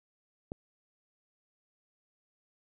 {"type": "click", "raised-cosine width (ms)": 2, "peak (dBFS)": -24, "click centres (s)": 0.519, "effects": []}